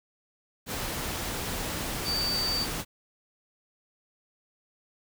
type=tone in noise; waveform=sine; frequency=4610 Hz; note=D8; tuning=33 cents flat; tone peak=-27 dBFS; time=2.04-2.67 s; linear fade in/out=50 ms; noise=pink; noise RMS=-33 dBFS; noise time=0.66-2.85 s; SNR=+3 dB; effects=none